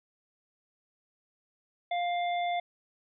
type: harmonic tone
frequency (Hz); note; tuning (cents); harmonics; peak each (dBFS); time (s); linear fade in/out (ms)
701; F5; +6; 1 / 3 / 5; -28 / -38 / -42; 1.91-2.6; 5
effects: none